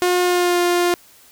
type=tone with pitch glide; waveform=sawtooth; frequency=358.4 to 351.6 Hz; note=F4 to F4; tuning=+45 to +12 cents; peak=-11 dBFS; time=0.02-0.94 s; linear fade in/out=0 ms; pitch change=-33 cents; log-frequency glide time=0.22-0.59 s; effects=white hiss -49 dBFS RMS until 1.31 s